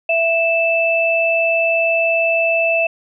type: tone pair together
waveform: sine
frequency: 662.7 / 2637 Hz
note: E5 / E7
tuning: +9 / 0 cents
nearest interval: 2 octaves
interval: 2391 cents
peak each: -16 dBFS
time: 0.09-2.87 s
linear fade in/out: 5 ms
effects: none